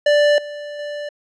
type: tone with level steps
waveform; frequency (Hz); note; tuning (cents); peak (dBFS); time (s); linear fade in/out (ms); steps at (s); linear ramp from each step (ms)
square; 587.3; D5; 0; -12 / -29 / -26; 0.06-1.09; 5; 0.38 / 0.79; 2
effects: low-pass 4000 Hz 12 dB/octave